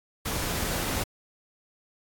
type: noise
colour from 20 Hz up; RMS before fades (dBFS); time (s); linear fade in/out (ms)
pink; -30; 0.25-1.04; 10
effects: AAC 64 kbps